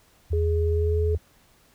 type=tone; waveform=sine; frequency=80.9 Hz; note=E2; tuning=32 cents flat; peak=-21 dBFS; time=0.3-1.18 s; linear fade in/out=20 ms
type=tone with pitch glide; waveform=sine; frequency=415.3 to 424 Hz; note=G#4 to G#4; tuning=0 to +36 cents; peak=-25 dBFS; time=0.33-1.15 s; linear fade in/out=2 ms; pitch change=+36 cents; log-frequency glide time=0.71-0.98 s
effects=pink hiss -59 dBFS RMS until 1.74 s